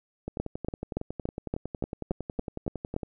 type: two click trains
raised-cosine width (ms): 2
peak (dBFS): -20 / -15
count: 31 / 10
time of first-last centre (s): 0.28-3.032 / 0.4-2.964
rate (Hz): 10.9 / 3.51
effects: none